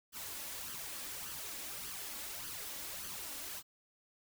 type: noise with flanger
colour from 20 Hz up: white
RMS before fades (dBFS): -44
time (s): 0.12-3.63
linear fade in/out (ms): 50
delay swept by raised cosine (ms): 0.64 to 3.64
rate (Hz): 1.7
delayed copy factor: +0.6
effects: none